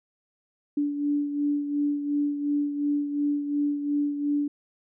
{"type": "beating tone pair", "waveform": "sine", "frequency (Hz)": [289.7, 292.5], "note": ["D4", "D4"], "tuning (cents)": [-24, -7], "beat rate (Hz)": 2.8, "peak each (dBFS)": [-24, -32], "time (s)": [0.77, 4.48], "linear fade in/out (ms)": 5, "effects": []}